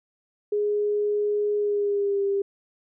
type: tone with pitch glide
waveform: sine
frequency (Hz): 415.3 to 397.5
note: G#4 to G4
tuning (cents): 0 to +24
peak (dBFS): -21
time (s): 0.52-2.42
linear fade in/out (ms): 5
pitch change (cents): -76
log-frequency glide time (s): 1.57-2.23
effects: none